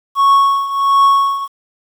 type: tone with tremolo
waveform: triangle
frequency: 1106 Hz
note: C#6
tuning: 4 cents flat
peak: -4 dBFS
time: 0.15-1.48 s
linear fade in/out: 50 ms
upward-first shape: triangle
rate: 1.4 Hz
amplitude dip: 80%
effects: 7-bit